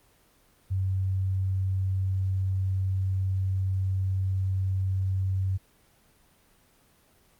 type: tone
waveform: sine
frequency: 95 Hz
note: F#2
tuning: 46 cents sharp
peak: -24 dBFS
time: 0.7-5.58 s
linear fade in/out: 20 ms
effects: pink hiss -62 dBFS RMS until 7.39 s + Opus 24 kbps